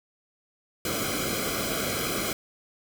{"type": "noise with comb filter", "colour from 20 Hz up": "pink", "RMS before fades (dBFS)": -29, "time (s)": [0.85, 2.33], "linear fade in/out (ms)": 2, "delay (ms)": 1.1, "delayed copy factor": -1, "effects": []}